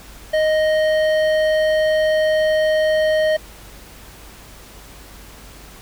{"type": "tone with hard clipping", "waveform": "sine", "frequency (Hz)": 622.3, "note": "D#5", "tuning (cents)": 0, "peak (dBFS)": -16, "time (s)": [0.33, 3.37], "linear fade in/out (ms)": 10, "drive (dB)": 11, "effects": ["added 50 Hz sine -43 dBFS peak until 5.81 s", "pink hiss -42 dBFS RMS until 5.81 s"]}